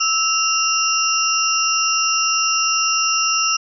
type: tone cluster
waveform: sine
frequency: 1312 / 2777 / 5280 / 5710 Hz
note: E6 / F7 / E8 / F8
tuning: -9 / -10 / +2 / +37 cents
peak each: -21 dBFS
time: 0-3.57 s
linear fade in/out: 10 ms
effects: none